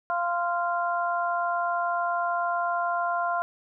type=harmonic tone; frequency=347 Hz; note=F4; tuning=11 cents flat; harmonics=2 / 3 / 4; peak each=-27 / -29 / -30 dBFS; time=0.1-3.42 s; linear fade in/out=0 ms; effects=none